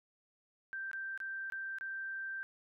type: tone with dropouts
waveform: sine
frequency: 1568 Hz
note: G6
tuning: in tune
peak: -38 dBFS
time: 0.73-2.43 s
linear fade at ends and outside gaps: 0 ms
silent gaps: 0.914-0.932 / 1.176-1.202 / 1.5-1.522 / 1.785-1.81 s
effects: none